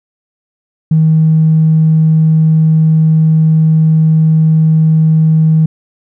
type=tone with tanh clipping; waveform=triangle; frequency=158.5 Hz; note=D#3; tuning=32 cents sharp; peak=-5 dBFS; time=0.91-5.66 s; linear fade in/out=5 ms; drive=4 dB; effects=none